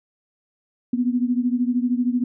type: beating tone pair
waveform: sine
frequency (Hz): 242.2 / 255.2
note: B3 / C4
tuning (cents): -34 / -43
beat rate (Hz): 13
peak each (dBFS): -20 / -23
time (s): 0.93-2.24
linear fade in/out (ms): 5
effects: none